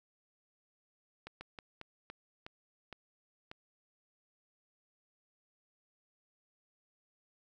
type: slowing click train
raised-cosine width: 0.3 ms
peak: -29 dBFS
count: 8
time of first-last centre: 1.27-3.515 s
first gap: 140 ms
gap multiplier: 1.27
effects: 11-bit